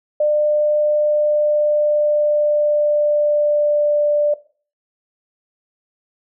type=tone with pitch glide; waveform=sine; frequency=599 to 590.4 Hz; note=D5 to D5; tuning=+34 to +9 cents; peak=-13 dBFS; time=0.2-4.34 s; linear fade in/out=5 ms; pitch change=-25 cents; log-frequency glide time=0.92-4.1 s; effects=noise-tail reverb RT60 0.4 s tail -17 dB re dry